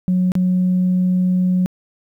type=tone with dropouts; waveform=sine; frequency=182.7 Hz; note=F#3; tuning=22 cents flat; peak=-12 dBFS; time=0.08-1.66 s; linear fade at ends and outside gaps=0 ms; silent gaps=0.319-0.353 s; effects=tanh soft clip ceiling -10 dBFS + 9-bit